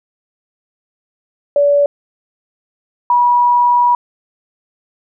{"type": "tone pair in turn", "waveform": "sine", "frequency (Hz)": [574, 969.3], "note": ["D5", "B5"], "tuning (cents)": [-40, -33], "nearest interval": "major sixth", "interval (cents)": 907, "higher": "second", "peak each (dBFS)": -8, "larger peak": "neither", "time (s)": [[1.56, 1.86], [3.1, 3.95]], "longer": "second", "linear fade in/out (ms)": 2, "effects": []}